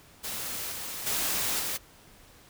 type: noise with level steps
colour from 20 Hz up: white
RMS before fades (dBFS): -35 / -37 / -29 / -32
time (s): 0.23-1.78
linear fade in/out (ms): 20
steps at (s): 0.71 / 1.06 / 1.59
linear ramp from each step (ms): 10
effects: pink hiss -55 dBFS RMS until 2.49 s